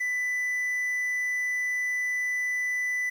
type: tone with quantisation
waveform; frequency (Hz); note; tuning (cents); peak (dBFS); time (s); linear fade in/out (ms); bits
triangle; 1991; B6; +14; -24; 0-3.1; 10; 9
effects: none